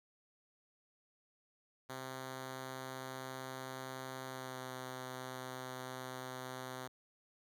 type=tone with pitch glide; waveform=5% pulse; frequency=130.81 to 128.79 Hz; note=C3 to C3; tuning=0 to -27 cents; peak=-32 dBFS; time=1.89-6.88 s; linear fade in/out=10 ms; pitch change=-27 cents; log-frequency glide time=4.27-4.66 s; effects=none